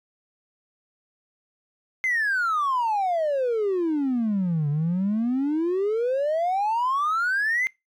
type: exponential two-way sweep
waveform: triangle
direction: down then up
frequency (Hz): 2103 to 142.4 to 2103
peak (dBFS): -18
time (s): 2.04-7.67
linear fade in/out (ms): 0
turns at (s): 4.69
effects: noise-tail reverb RT60 0.2 s tail -24 dB re dry + tanh soft clip ceiling -17 dBFS